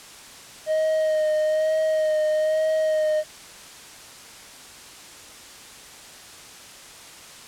triangle tone with vibrato, 623 Hz, D#5, 2 cents sharp, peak -17 dBFS, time 0.66-3.24 s, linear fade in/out 50 ms, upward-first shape sine, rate 1.1 Hz, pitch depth 20 cents each way, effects white hiss -43 dBFS RMS until 7.47 s + low-pass 9000 Hz 12 dB/octave

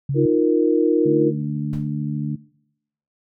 sine tone, 138.59 Hz, C#3, in tune, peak -19 dBFS, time 0.09-0.26 s, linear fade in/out 5 ms
sine chord, Eb suspended second, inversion none, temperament just, 311.1 / 350 / 466.7 Hz, Eb4 / F4 / Bb4, 0 / +4 / +2 cents, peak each -19 dBFS, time 0.14-1.33 s, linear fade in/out 50 ms
harmonic tone, 73.42 Hz, D2, in tune, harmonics 2 / 3 / 4, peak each -24 / -28 / -30 dBFS, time 1.05-2.36 s, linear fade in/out 10 ms
brown noise with exponential decay, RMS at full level -29 dBFS, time 1.73-1.94 s, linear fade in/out 1 ms, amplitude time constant 45 ms
effects noise-tail reverb RT60 0.8 s tail -22 dB re dry

